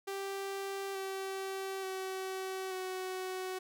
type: tone with pitch steps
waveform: sawtooth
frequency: 392 / 385.5 / 379.1 / 372.8 Hz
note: G4 / G4 / F#4 / F#4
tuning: 0 / -29 / +42 / +13 cents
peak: -33 dBFS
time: 0.07-3.59 s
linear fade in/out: 10 ms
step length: 880 ms
effects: none